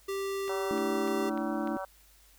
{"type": "tone", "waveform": "square", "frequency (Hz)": 392, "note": "G4", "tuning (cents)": 0, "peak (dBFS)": -32, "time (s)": [0.08, 1.3], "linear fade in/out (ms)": 10}
{"type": "click train", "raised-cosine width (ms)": 0.3, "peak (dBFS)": -29, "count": 5, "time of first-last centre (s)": [0.48, 1.674], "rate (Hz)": 3.35}
{"type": "harmonic tone", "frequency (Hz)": 190.7, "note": "G3", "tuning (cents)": -47, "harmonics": [3, 4, 5, 6, 7, 8], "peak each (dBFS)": [-38, -40, -42, -44, -45, -46], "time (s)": [0.49, 1.85], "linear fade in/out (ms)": 5}
{"type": "chord", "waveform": "sine", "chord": "A suspended fourth", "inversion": "none", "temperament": "just", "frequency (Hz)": [220, 293.3, 330], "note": ["A3", "D4", "E4"], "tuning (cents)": [0, -2, 2], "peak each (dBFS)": -35, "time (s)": [0.71, 1.77], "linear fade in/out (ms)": 0}
{"effects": ["added 50 Hz sine -61 dBFS peak until 2.38 s", "white hiss -61 dBFS RMS until 2.38 s"]}